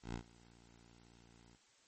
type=tone with ADSR envelope; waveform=10% pulse; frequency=58.27 Hz; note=A#1; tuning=in tune; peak=-31 dBFS; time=0.02-1.57 s; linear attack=120 ms; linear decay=90 ms; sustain=-23 dB; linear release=26 ms; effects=white hiss -69 dBFS RMS until 1.87 s + MP3 32 kbps